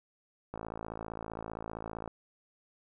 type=click train; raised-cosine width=1 ms; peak=-25 dBFS; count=86; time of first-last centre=0.54-2.077 s; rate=55.3 Hz; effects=none